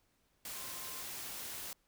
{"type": "tone in noise", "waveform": "sine", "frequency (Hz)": 1049, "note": "C6", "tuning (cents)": 4, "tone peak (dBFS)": -55, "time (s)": [0.55, 1.02], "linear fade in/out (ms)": 2, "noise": "white", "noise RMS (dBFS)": -44, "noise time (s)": [0.45, 1.73], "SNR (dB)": -14, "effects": ["pink hiss -75 dBFS RMS until 1.87 s"]}